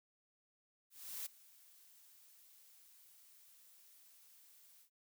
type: noise with ADSR envelope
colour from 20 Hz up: blue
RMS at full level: -43 dBFS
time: 0.9-4.9 s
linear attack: 360 ms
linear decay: 9 ms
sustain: -21 dB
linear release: 91 ms
effects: none